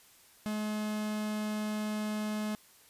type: tone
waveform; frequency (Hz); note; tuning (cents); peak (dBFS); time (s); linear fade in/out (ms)
45% pulse; 212.7; G#3; +42; -32; 0.46-2.55; 0
effects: white hiss -60 dBFS RMS until 2.89 s + resampled to 32000 Hz